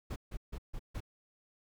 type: noise bursts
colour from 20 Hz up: brown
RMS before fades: -39 dBFS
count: 5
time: 0.1-1.005 s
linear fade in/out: 10 ms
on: 61 ms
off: 150 ms
effects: none